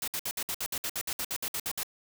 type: noise bursts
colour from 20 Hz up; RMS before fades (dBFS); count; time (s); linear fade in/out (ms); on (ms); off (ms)
white; -33; 16; 0.02-1.832; 2; 57; 60
effects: none